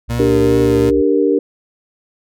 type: tone with pitch glide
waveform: sine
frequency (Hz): 65.2 to 65.92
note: C2 to C2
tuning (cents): -5 to +14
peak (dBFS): -24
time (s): 0.08-1.02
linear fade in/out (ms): 10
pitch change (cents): +19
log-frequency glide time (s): 0.29-0.39
type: tone with vibrato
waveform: 30% pulse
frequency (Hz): 116.54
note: A#2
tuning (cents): 0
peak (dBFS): -15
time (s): 0.09-0.91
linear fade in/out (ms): 20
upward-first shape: triangle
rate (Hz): 2.5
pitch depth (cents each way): 58
type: chord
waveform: sine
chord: G minor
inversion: second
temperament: equal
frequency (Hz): 293.7 / 392 / 466.2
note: D4 / G4 / Bb4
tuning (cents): 0 / 0 / 0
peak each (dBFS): -15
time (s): 0.19-1.39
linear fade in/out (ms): 5
effects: none